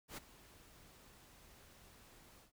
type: noise with ADSR envelope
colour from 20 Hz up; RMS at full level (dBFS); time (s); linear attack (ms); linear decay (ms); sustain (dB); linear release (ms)
pink; -45; 0.08-2.52; 92; 17; -17; 110
effects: noise-tail reverb RT60 0.1 s tail -26 dB re dry